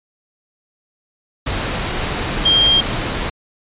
sine tone in noise, 3202 Hz, G7, 36 cents sharp, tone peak -10 dBFS, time 2.45-2.81 s, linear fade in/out 10 ms, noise pink, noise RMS -21 dBFS, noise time 1.46-3.3 s, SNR +8 dB, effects resampled to 8000 Hz

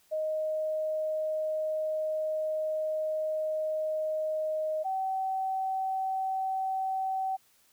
sine tone pair in turn, 623 / 764 Hz, D#5 / G5, +2 / -45 cents, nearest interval major third, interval 353 cents, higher second, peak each -28 dBFS, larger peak neither, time 0.11-4.84 / 4.84-7.37 s, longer first, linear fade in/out 20 ms, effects white hiss -65 dBFS RMS until 7.72 s

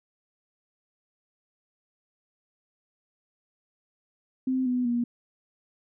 sine tone with pitch steps, 259.4 / 249.1 / 239.2 Hz, C4 / B3 / A#3, -15 / +15 / +45 cents, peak -23 dBFS, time 4.47-5.04 s, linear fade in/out 5 ms, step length 190 ms, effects none

